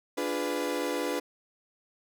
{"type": "chord", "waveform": "35% pulse", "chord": "D diminished seventh", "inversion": "none", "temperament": "equal with one note detuned", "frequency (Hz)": [293.7, 349.2, 415.3, 496.7], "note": ["D4", "F4", "Ab4", "Cb5"], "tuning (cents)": [0, 0, 0, 10], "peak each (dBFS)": [-32, -34, -35, -31], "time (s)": [0.17, 1.2], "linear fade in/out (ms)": 10, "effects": []}